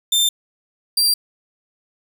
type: tone pair in turn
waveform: sawtooth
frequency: 3584 / 4722 Hz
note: A7 / D8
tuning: +31 / +9 cents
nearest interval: perfect fourth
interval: 478 cents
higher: second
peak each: -11 dBFS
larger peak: neither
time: 0.12-0.29 / 0.97-1.14 s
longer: neither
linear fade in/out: 5 ms
effects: 8-bit